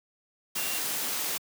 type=tone in noise; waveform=sine; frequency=2764 Hz; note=F7; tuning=19 cents flat; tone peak=-37 dBFS; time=0.56-0.79 s; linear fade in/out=10 ms; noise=white; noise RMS=-31 dBFS; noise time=0.55-1.38 s; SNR=-9 dB; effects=high-pass 150 Hz 12 dB/octave